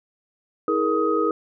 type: tone cluster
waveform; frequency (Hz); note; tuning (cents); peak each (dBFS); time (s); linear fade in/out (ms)
sine; 321 / 419.9 / 470.7 / 1257; E4 / G#4 / A#4 / D#6; -46 / +19 / +17 / +17; -24; 0.68-1.31; 2
effects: none